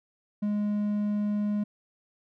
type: tone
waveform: triangle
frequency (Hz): 207.7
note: G#3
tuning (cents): 0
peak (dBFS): -23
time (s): 0.42-1.64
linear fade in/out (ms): 10
effects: none